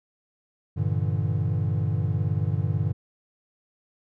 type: chord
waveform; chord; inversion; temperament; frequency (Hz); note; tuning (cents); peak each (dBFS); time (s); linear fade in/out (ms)
triangle; E half-diminished seventh; first; equal; 98 / 116.54 / 146.83 / 164.81; G2 / Bb2 / D3 / E3; 0 / 0 / 0 / 0; -24 / -26 / -26 / -30; 0.76-2.93; 20
effects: none